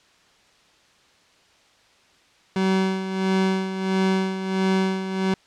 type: tone with tremolo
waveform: 30% pulse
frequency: 190 Hz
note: F#3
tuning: 46 cents sharp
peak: -15 dBFS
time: 2.56-5.34 s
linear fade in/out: 2 ms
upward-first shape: sine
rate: 1.5 Hz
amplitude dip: 65%
effects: white hiss -57 dBFS RMS until 5.46 s + low-pass 5000 Hz 12 dB/octave